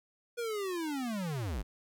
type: linear sweep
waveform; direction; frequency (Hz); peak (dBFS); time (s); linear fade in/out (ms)
square; down; 485.2 to 41.2; -34; 0.37-1.63; 20
effects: none